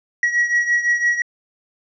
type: beating tone pair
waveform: triangle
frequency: 1914 / 1919.9 Hz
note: A#6 / B6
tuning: +45 / -49 cents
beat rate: 5.9 Hz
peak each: -15 / -20 dBFS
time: 0.23-1.22 s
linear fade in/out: 2 ms
effects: resampled to 16000 Hz